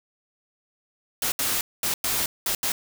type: noise bursts at uneven times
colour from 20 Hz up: white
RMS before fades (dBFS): -25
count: 6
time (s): 1.22-1.32 / 1.39-1.61 / 1.83-1.94 / 2.04-2.26 / 2.46-2.55 / 2.63-2.72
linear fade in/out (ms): 2
effects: none